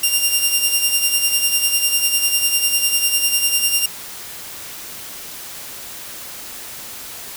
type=tone with tremolo; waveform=10% pulse; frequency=2792 Hz; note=F7; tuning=1 cent flat; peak=-4 dBFS; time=0.03-3.86 s; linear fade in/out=5 ms; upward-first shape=sine; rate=10 Hz; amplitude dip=55%; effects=white hiss -33 dBFS RMS until 7.36 s